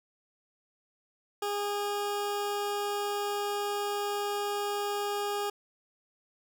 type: tone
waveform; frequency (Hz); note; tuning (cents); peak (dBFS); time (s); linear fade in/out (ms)
20% pulse; 409.2; G#4; -26; -25; 1.42-5.5; 5
effects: none